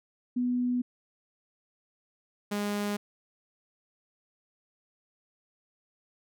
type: tone pair in turn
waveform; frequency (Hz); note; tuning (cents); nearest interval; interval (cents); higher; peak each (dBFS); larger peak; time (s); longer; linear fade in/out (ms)
sine / sawtooth; 246.9 / 205.5; B3 / G#3; 0 / -18; minor third; 318; first; -25; neither; 0.36-0.82 / 2.51-2.97; neither; 10
effects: none